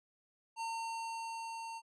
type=tone with level ramp; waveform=square; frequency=910 Hz; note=A#5; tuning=42 cents flat; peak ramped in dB=-37 to -43 dBFS; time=0.56-1.82 s; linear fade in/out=50 ms; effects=resampled to 22050 Hz